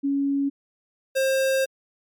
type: tone pair in turn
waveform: sine / square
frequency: 278.9 / 532.5 Hz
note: C#4 / C5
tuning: +11 / +30 cents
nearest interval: major seventh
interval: 1119 cents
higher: second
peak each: -20 dBFS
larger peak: neither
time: 0.03-0.5 / 1.15-1.66 s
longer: second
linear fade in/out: 20 ms
effects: MP3 96 kbps